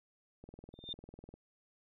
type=click train; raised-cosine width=2 ms; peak=-38 dBFS; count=19; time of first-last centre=0.44-1.34 s; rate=20 Hz
type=tone with exponential growth; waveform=sine; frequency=3611 Hz; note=A7; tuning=44 cents sharp; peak=-35 dBFS; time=0.73-0.93 s; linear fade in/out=5 ms; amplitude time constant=42 ms
effects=none